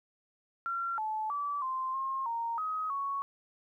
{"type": "tone with pitch steps", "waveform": "sine", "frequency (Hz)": [1369, 867, 1154, 1044, 1069, 927, 1264, 1111], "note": ["F6", "A5", "D6", "C6", "C6", "A#5", "D#6", "C#6"], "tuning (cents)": [-35, -26, -31, -4, 37, -10, 27, 4], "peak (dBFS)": -31, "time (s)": [0.66, 3.22], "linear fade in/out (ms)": 0, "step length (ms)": 320, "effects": ["12-bit"]}